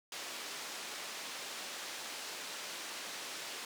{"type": "band-pass noise", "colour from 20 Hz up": "white", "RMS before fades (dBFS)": -44, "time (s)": [0.12, 3.65], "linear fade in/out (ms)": 2, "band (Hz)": [290, 5700], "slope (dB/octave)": 12, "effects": []}